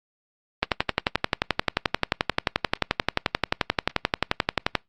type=click train; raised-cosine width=0.3 ms; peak=-3 dBFS; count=48; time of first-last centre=0.63-4.753 s; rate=11.4 Hz; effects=noise-tail reverb RT60 0.2 s tail -26 dB re dry + Opus 24 kbps